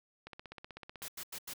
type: click train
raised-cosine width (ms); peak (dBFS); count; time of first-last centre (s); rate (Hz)
0.3; -30; 13; 0.27-1.02; 16
type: noise bursts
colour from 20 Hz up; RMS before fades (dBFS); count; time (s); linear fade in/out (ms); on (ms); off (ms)
white; -43; 4; 1.02-1.536; 5; 63; 88
effects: none